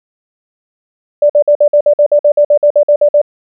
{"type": "tone bursts", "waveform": "sine", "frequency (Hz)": 587.3, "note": "D5", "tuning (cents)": 0, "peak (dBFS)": -4, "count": 16, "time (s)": [1.22, 3.216], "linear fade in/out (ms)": 5, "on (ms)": 76, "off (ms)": 52, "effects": []}